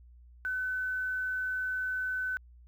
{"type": "tone with quantisation", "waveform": "sine", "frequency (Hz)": 1511, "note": "F#6", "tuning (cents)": 36, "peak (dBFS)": -30, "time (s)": [0.45, 2.37], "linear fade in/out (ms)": 0, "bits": 10, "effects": ["added 60 Hz sine -52 dBFS peak until 2.67 s"]}